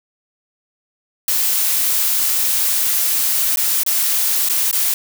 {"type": "noise with dropouts", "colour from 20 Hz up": "blue", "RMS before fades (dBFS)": -17, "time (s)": [1.28, 4.94], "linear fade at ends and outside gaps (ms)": 2, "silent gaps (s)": [[3.56, 3.571], [3.834, 3.863], [4.488, 4.496], [4.713, 4.728]], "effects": []}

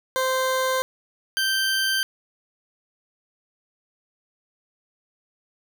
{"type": "tone pair in turn", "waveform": "20% pulse", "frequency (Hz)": [520, 1561.3], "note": ["C5", "G6"], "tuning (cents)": [-11, -7], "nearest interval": "octave + perfect fifth", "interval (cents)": 1904, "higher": "second", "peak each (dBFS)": -16, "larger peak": "neither", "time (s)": [[0.16, 0.82], [1.37, 2.03]], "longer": "neither", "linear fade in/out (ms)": 0, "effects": []}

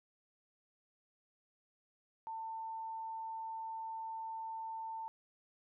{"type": "tone", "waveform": "sine", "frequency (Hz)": 895, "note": "A5", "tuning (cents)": 29, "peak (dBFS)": -40, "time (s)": [2.27, 5.08], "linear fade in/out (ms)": 0, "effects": []}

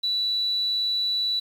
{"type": "tone", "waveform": "sine", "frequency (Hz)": 3951, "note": "B7", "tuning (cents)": 0, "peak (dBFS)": -22, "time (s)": [0.03, 1.4], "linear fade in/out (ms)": 10, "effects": ["8-bit"]}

